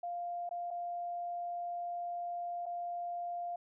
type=tone with dropouts; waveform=sine; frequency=698.5 Hz; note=F5; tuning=in tune; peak=-36 dBFS; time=0.03-3.56 s; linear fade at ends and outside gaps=5 ms; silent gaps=0.492-0.51 / 0.706-0.71 / 2.658-2.663 s; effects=none